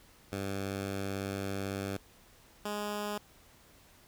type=tone pair in turn; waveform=10% pulse; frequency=98 / 207.7 Hz; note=G2 / G#3; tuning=0 / 0 cents; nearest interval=octave + minor second; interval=1300 cents; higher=second; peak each=-26 dBFS; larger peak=neither; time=0.32-1.97 / 2.65-3.18 s; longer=first; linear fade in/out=5 ms; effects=pink hiss -60 dBFS RMS until 4.07 s